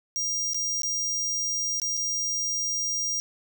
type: tone with dropouts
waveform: square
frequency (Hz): 5700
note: F8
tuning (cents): +34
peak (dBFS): -26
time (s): 0.16-3.2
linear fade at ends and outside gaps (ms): 0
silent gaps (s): 0.534-0.545 / 0.82-0.833 / 1.799-1.818 / 1.969-1.974
effects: 11-bit